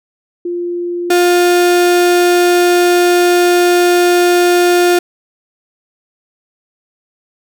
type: tone pair in turn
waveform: sine / 35% pulse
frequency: 349.2 / 353.1 Hz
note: F4 / F4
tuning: 0 / +19 cents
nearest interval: unison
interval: 19 cents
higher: second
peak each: -16 / -6 dBFS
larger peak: second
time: 0.45-1.1 / 1.1-4.99 s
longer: second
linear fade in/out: 5 ms
effects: none